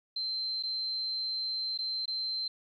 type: tone with dropouts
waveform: sine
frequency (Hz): 4112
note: C8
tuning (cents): -31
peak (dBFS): -31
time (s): 0.16-2.48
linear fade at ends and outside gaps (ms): 5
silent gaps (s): 0.627-0.634 / 1.777-1.787 / 2.057-2.078
effects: 12-bit